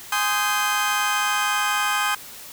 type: chord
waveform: 30% pulse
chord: Ab major seventh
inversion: none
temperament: just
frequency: 830.6 / 1038.3 / 1245.9 / 1557.4 Hz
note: Ab5 / C6 / Eb6 / G6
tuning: 0 / -14 / +2 / -12 cents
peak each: -24 / -25 / -22 / -23 dBFS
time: 0.12-2.15 s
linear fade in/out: 5 ms
effects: white hiss -40 dBFS RMS until 2.52 s